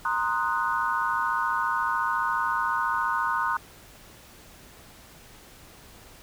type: chord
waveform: sine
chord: C half-diminished seventh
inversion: third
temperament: equal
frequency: 932.3 / 1046.5 / 1244.5 / 1480 Hz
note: Bb5 / C6 / Eb6 / Gb6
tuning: 0 / 0 / 0 / 0 cents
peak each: -29 dBFS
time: 0.05-3.57 s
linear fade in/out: 2 ms
effects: pink hiss -50 dBFS RMS until 6.22 s